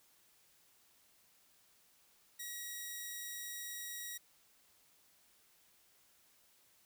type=tone; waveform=5% pulse; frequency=1909 Hz; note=A#6; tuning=41 cents sharp; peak=-32 dBFS; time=2.39-4.18 s; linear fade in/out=10 ms; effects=white hiss -69 dBFS RMS until 6.85 s